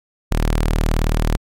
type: tone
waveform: sawtooth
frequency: 38.89 Hz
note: D#1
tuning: in tune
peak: -11 dBFS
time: 0.31-1.37 s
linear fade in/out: 10 ms
effects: MP3 64 kbps